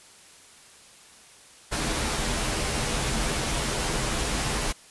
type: noise with comb filter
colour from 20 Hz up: pink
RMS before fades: -27 dBFS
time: 1.71-4.73 s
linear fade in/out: 20 ms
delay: 11 ms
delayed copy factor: -0.55
effects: white hiss -51 dBFS RMS until 4.9 s + resampled to 24000 Hz